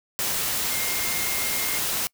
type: tone in noise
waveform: sine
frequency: 2124 Hz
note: C7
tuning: 25 cents sharp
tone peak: -33 dBFS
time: 0.71-1.78 s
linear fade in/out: 0 ms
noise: white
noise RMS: -26 dBFS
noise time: 0.19-2.07 s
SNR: -10 dB
effects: noise-tail reverb RT60 0.1 s tail -25 dB re dry